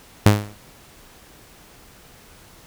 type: tone with exponential decay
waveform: sawtooth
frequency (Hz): 103.83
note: G#2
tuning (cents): 0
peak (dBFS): -3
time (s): 0.26-0.55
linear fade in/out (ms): 0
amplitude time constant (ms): 62
effects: pink hiss -48 dBFS RMS until 2.66 s